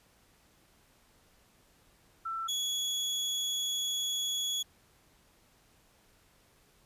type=tone pair in turn; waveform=sine / 30% pulse; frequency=1336 / 3367 Hz; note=E6 / G#7; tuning=+23 / +23 cents; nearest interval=octave + major third; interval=1600 cents; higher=second; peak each=-33 / -28 dBFS; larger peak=second; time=2.25-2.48 / 2.48-4.63 s; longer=second; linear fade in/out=10 ms; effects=pink hiss -65 dBFS RMS until 6.85 s + resampled to 32000 Hz